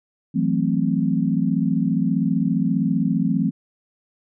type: chord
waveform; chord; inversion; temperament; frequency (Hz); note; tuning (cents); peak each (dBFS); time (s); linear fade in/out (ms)
sine; F# half-diminished seventh; third; equal; 164.81 / 185 / 220 / 261.6; E3 / F#3 / A3 / C4; 0 / 0 / 0 / 0; -23; 0.34-3.51; 20
effects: none